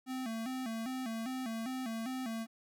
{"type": "tone with vibrato", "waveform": "square", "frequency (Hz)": 241.3, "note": "B3", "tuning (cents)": -40, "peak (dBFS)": -37, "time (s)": [0.06, 2.47], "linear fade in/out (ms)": 50, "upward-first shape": "square", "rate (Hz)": 2.5, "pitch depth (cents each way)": 120, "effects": []}